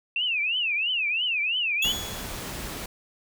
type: tone with vibrato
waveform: sine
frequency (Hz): 2658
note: E7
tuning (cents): +14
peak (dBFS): -23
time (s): 0.16-1.92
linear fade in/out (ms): 2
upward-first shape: triangle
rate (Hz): 3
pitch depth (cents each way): 260
type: tone with exponential decay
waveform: 35% pulse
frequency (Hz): 3375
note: G#7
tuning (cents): +27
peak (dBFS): -21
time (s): 1.82-2.51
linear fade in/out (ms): 5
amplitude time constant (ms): 150
type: noise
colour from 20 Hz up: pink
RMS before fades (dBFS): -35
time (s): 1.84-2.86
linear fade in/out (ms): 5
effects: none